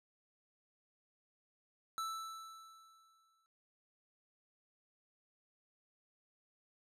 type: tone with exponential decay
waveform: square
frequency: 1320 Hz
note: E6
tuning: 2 cents sharp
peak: -37 dBFS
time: 1.98-3.46 s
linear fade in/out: 0 ms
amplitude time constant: 320 ms
effects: low-pass 12000 Hz 12 dB/octave